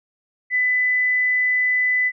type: tone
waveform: sine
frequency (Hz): 2000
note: B6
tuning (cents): +21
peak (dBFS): -16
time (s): 0.5-2.12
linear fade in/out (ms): 50
effects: none